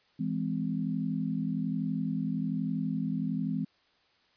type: chord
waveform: sine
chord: E augmented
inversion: none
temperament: just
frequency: 164.81 / 206 / 257.5 Hz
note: E3 / G#3 / B#3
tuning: 0 / -14 / -28 cents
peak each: -33 dBFS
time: 0.19-3.65 s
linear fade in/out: 10 ms
effects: white hiss -67 dBFS RMS until 4.36 s + resampled to 11025 Hz